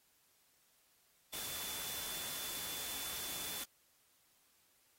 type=tone in noise; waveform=sine; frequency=3500 Hz; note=A7; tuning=10 cents flat; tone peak=-49 dBFS; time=1.33-3.64 s; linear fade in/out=5 ms; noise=white; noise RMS=-43 dBFS; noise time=1.33-3.64 s; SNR=-9 dB; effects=white hiss -72 dBFS RMS until 4.98 s + AAC 48 kbps